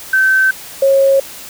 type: tone pair in turn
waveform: sine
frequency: 1542 / 545.2 Hz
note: G6 / C#5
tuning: -29 / -29 cents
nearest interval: octave + tritone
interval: 1800 cents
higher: first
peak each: -8 / -7 dBFS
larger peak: second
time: 0.13-0.51 / 0.82-1.2 s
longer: neither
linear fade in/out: 5 ms
effects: white hiss -32 dBFS RMS until 1.49 s